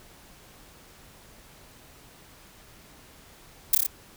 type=noise with echo; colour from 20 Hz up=violet; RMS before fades=-17 dBFS; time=3.73-3.75 s; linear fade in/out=5 ms; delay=29 ms; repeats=4; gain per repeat=-2 dB; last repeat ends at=3.866 s; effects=pink hiss -52 dBFS RMS until 4.16 s